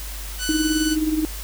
10% pulse tone, 1492 Hz, F#6, 14 cents sharp, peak -16 dBFS, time 0.38-0.97 s, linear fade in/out 50 ms
sine tone with tremolo, 311 Hz, D#4, 1 cent flat, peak -16 dBFS, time 0.49-1.25 s, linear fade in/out 0 ms, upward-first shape sine, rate 19 Hz, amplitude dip 65%
effects added 50 Hz sine -31 dBFS peak until 1.43 s + white hiss -36 dBFS RMS until 1.43 s

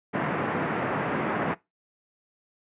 pink band-pass noise, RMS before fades -28 dBFS, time 0.13-1.55 s, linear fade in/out 20 ms, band 140 to 2000 Hz, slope 24 dB/octave, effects noise-tail reverb RT60 0.2 s tail -20 dB re dry + resampled to 8000 Hz

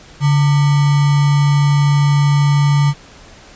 sine tone with sample-and-hold, 143.5 Hz, D3, 40 cents flat, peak -9 dBFS, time 0.2-2.94 s, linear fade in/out 50 ms, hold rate 1050 Hz, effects pink hiss -41 dBFS RMS until 3.55 s + resampled to 16000 Hz

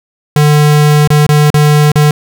square tone with dropouts, 149.1 Hz, D3, 27 cents sharp, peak -5 dBFS, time 0.36-2.11 s, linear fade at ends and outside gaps 2 ms, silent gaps 1.075-1.103 / 1.266-1.29 / 1.503-1.542 / 1.918-1.956 s, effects none

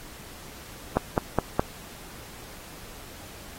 click train, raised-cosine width 1 ms, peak -6 dBFS, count 4, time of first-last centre 0.97-1.595 s, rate 4.8 Hz, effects pink hiss -45 dBFS RMS until 3.58 s + AAC 48 kbps

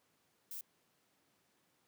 violet noise, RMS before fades -45 dBFS, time 0.51-0.61 s, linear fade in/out 2 ms, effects pink hiss -75 dBFS RMS until 1.87 s + high-pass 150 Hz 12 dB/octave

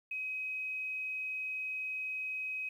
sine tone, 2532 Hz, D#7, 30 cents sharp, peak -35 dBFS, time 0.11-2.69 s, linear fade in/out 5 ms, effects 11-bit

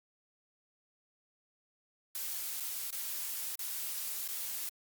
blue noise with dropouts, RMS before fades -38 dBFS, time 2.15-4.69 s, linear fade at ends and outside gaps 1 ms, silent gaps 2.6-2.605 / 2.906-2.926 / 3.554-3.592 / 4.278-4.287 s, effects Opus 48 kbps

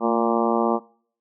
harmonic tone with a mistuned harmonic, 116.54 Hz, A#2, in tune, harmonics 2 / 3 / 4 / 5 / 6 / 7 / 8 / 9 / 10, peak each -23 / -25 / -26 / -27 / -28 / -28 / -29 / -30 / -30 dBFS, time 0-0.8 s, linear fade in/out 50 ms, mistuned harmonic 2, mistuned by -41 cents, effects noise-tail reverb RT60 0.6 s tail -24 dB re dry

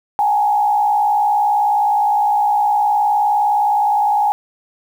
sine tone with frequency modulation, 830.6 Hz, G#5, in tune, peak -12 dBFS, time 0.19-4.32 s, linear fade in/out 0 ms, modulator 59.5 Hz, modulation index 0.74, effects 7-bit

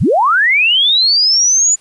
sine linear sweep, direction up, 51.91 to 7040 Hz, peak -8 dBFS, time 0-1.76 s, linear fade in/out 20 ms, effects white hiss -49 dBFS RMS until 1.8 s + resampled to 24000 Hz

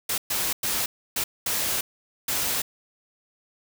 white noise bursts at uneven times, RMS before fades -26 dBFS, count 6, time 0.09-0.18 / 0.3-0.53 / 0.63-0.86 / 1.16-1.24 / 1.46-1.81 / 2.28-2.62 s, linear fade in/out 5 ms, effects none

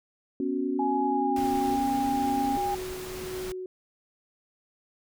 sine chord, B suspended second, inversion none, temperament equal, 246.9 / 277.2 / 370 Hz, B3 / C#4 / F#4, 0 / 0 / 0 cents, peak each -32 / -28 / -31 dBFS, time 0.4-2.57 s, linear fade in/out 2 ms
sine tone with pitch glide, 838 to 808.1 Hz, G#5 to G#5, +15 to -48 cents, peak -26 dBFS, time 0.79-2.75 s, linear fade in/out 5 ms, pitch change -63 cents, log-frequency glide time 1.05-1.41 s
pink noise, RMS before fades -40 dBFS, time 1.36-3.52 s, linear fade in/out 2 ms
sine tone with tremolo, 370 Hz, F#4, in tune, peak -32 dBFS, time 1.75-3.66 s, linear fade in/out 2 ms, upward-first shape sine, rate 1.3 Hz, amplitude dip 40%
effects none

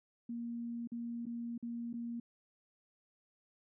sine tone with dropouts, 235.2 Hz, A#3, 16 cents sharp, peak -38 dBFS, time 0.29-2.2 s, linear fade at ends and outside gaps 5 ms, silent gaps 0.874-0.918 / 1.256-1.265 / 1.579-1.626 / 1.93-1.938 s, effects none

